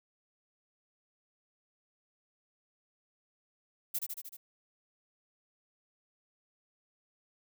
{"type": "noise with echo", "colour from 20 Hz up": "violet", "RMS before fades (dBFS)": -33, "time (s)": [3.94, 3.99], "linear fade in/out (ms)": 10, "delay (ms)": 76, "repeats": 5, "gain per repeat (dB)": -3, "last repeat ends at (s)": 4.37, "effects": []}